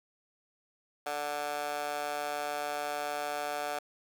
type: tone with high-pass filter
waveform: 15% pulse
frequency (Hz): 146.83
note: D3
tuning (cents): 0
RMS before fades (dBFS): -35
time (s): 1.06-3.79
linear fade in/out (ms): 5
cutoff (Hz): 770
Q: 3.1
effects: 9-bit